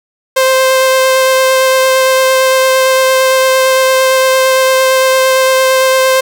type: tone with vibrato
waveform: sawtooth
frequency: 523.3 Hz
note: C5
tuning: in tune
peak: -3 dBFS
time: 0.36-6.21 s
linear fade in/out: 10 ms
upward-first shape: sine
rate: 8.8 Hz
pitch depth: 9 cents each way
effects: none